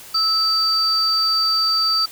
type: tone pair together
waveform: sine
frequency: 1302 / 4640 Hz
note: E6 / D8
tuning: -22 / -22 cents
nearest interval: octave + minor seventh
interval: 2200 cents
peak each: -23 / -16 dBFS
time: 0.14-2.06 s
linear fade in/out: 10 ms
effects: white hiss -40 dBFS RMS until 2.11 s

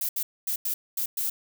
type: noise bursts at uneven times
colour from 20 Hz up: violet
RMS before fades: -28 dBFS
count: 6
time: 0.01-0.09 / 0.16-0.23 / 0.47-0.56 / 0.65-0.74 / 0.97-1.06 / 1.17-1.3 s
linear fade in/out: 5 ms
effects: none

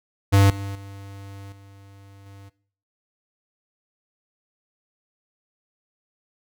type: tone with level steps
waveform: square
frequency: 98.8 Hz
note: G2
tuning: 14 cents sharp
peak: -13 / -30 / -38 / -46 / -43 dBFS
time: 0.32-2.5 s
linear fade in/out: 20 ms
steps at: 0.5 / 0.75 / 1.52 / 2.26 s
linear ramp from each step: 2 ms
effects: noise-tail reverb RT60 0.5 s tail -19 dB re dry

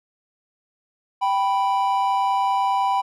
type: tone pair together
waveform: triangle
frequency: 782.3 / 987.8 Hz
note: G5 / B5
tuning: -4 / 0 cents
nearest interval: major third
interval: 404 cents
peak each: -19 dBFS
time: 1.21-3.02 s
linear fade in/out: 20 ms
effects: none

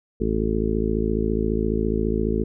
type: harmonic tone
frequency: 54.6 Hz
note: A1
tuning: 13 cents flat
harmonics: 1 / 2 / 3 / 4 / 5 / 6 / 7 / 8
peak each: -26 / -31 / -31 / -26 / -31 / -30 / -27 / -28 dBFS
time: 0.2-2.44 s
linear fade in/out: 10 ms
effects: none

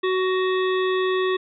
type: harmonic tone with a mistuned harmonic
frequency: 372.9 Hz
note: F#4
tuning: 14 cents sharp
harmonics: 1 / 3 / 5 / 7 / 9 / 10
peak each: -20 / -28 / -30 / -37 / -35 / -38 dBFS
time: 0.03-1.37 s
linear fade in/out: 10 ms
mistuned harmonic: 9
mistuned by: +32 cents
effects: none

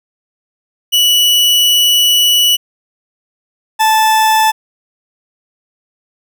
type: tone pair in turn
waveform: 40% pulse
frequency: 2947 / 875.6 Hz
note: F#7 / A5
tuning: -8 / -9 cents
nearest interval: octave + major sixth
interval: 2101 cents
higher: first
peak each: -7 dBFS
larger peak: neither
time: 0.92-2.57 / 3.79-4.52 s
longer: first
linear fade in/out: 20 ms
effects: none

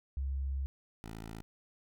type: tone pair in turn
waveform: sine / 10% pulse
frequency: 67.7 / 55.13 Hz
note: C#2 / A1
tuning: -40 / +4 cents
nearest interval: major third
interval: 356 cents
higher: first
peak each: -32 / -35 dBFS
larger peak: first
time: 0.17-0.66 / 1.04-1.42 s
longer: first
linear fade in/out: 0 ms
effects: none

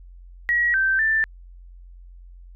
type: tone with pitch steps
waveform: sine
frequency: 1911 / 1556 / 1773 Hz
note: A#6 / G6 / A6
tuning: +43 / -13 / +13 cents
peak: -17 dBFS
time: 0.49-1.24 s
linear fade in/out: 0 ms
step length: 250 ms
effects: added 44 Hz sine -41 dBFS peak until 2.55 s

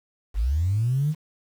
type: linear sweep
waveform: sine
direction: up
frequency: 45.35 to 159.9 Hz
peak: -19 dBFS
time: 0.34-1.15 s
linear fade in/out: 50 ms
effects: tanh soft clip ceiling -15 dBFS + 8-bit

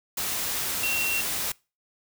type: tone in noise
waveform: sine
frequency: 2731 Hz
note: F7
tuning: 39 cents flat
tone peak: -25 dBFS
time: 0.83-1.21 s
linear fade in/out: 5 ms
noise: white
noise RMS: -29 dBFS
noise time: 0.17-1.52 s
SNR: +1 dB
effects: noise-tail reverb RT60 0.3 s tail -24 dB re dry

